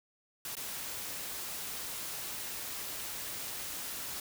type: noise with dropouts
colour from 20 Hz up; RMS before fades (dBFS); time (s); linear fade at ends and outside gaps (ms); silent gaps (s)
white; -40; 0.45-4.2; 2; 0.553-0.568
effects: none